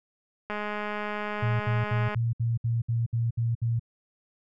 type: click train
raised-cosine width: 0.5 ms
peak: -18 dBFS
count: 345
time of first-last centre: 0.5-2.146 s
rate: 209 Hz
type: tone bursts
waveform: sine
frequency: 116.2 Hz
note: A#2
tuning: 5 cents flat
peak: -23 dBFS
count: 10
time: 1.42-3.796 s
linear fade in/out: 10 ms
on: 180 ms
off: 64 ms
effects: none